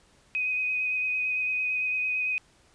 sine tone with vibrato, 2507 Hz, D#7, 12 cents sharp, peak -25 dBFS, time 0.35-2.38 s, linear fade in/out 0 ms, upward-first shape triangle, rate 8.9 Hz, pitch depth 20 cents each way, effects pink hiss -61 dBFS RMS until 2.74 s + resampled to 22050 Hz

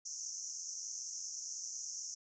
pink band-pass noise, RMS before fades -44 dBFS, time 0.05-2.15 s, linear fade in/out 10 ms, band 5600 to 6700 Hz, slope 96 dB/octave, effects none

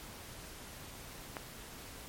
click, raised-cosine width 0.5 ms, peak -23 dBFS, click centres 1.368 s, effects pink hiss -49 dBFS RMS until 2.08 s + MP3 64 kbps

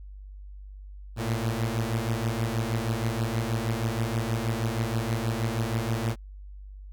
sawtooth beating tone pair, 110.5 / 116.8 Hz, A2 / A#2, +8 / +4 cents, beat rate 6.3 Hz, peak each -25 dBFS, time 1.16-6.16 s, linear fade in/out 50 ms, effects added 49 Hz sine -40 dBFS peak until 6.92 s

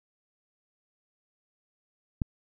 click, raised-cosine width 5 ms, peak -15 dBFS, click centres 2.218 s, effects none

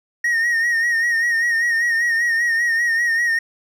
triangle tone with vibrato, 1864.7 Hz, A#6, in tune, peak -14 dBFS, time 0.24-3.39 s, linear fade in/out 5 ms, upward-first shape sine, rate 5.1 Hz, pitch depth 50 cents each way, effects none

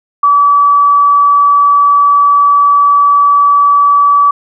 sine tone, 1148 Hz, D6, 40 cents flat, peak -4 dBFS, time 0.23-4.31 s, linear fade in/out 5 ms, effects none

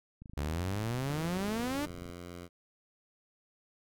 click train, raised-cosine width 5 ms, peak -35 dBFS, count 50, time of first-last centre 0.22-2.097 s, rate 26.1 Hz
sawtooth exponential sweep, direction up, 69.3 to 303.2 Hz, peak -28 dBFS, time 0.37-1.86 s, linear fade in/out 10 ms
10% pulse tone, 87.6 Hz, F2, 6 cents sharp, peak -35 dBFS, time 1.05-2.49 s, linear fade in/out 50 ms
effects none

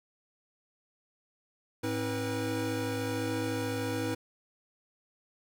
square tone cluster, 107.3 / 266.7 / 320.6 / 486.8 Hz, A2 / C4 / E4 / B4, -43 / +33 / -48 / -25 cents, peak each -37 / -37 / -38 / -36 dBFS, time 1.83-4.15 s, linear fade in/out 10 ms, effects none

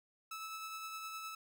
sawtooth tone with tremolo, 1307 Hz, E6, 15 cents flat, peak -38 dBFS, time 0.31-1.35 s, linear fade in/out 5 ms, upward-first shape sine, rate 9.7 Hz, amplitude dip 30%, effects none

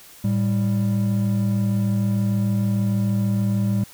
triangle tone pair together, 110.7 / 197.24 Hz, A2 / G3, +11 / +11 cents, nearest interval minor seventh, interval 1000 cents, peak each -19 dBFS, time 0.24-3.84 s, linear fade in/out 5 ms, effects white hiss -46 dBFS RMS until 3.93 s

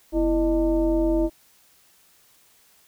sine tone with frequency modulation, 329.6 Hz, E4, in tune, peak -18 dBFS, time 0.12-1.3 s, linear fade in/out 50 ms, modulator 285 Hz, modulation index 0.91, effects white hiss -58 dBFS RMS until 2.87 s

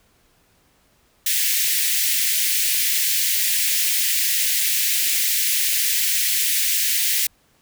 white high-pass noise, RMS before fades -20 dBFS, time 1.26-7.27 s, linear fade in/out 5 ms, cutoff 1800 Hz, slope 48 dB/octave, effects pink hiss -60 dBFS RMS until 7.61 s

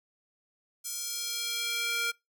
square tone with high-pass filter sweep, 467.4 Hz, A#4, 5 cents sharp, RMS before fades -33 dBFS, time 0.84-2.12 s, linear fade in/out 20 ms, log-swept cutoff 7100 to 1700 Hz, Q 1.3, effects noise-tail reverb RT60 0.2 s tail -25 dB re dry

